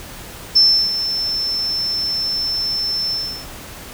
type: tone with ADSR envelope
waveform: sine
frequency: 5320 Hz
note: E8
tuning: 15 cents sharp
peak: -7 dBFS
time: 0.55-3.47 s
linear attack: 16 ms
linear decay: 330 ms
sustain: -11 dB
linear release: 350 ms
effects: pink hiss -35 dBFS RMS until 3.93 s